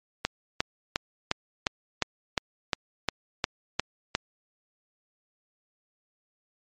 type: click train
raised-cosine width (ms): 0.2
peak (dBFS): -6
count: 12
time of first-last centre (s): 0.25-4.151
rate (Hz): 2.82
effects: low-pass 7000 Hz 12 dB/octave + MP3 64 kbps